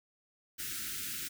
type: band-stop noise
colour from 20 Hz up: white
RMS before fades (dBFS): -39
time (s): 0.58-1.29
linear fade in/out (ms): 20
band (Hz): 390 to 1300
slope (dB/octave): 96
effects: none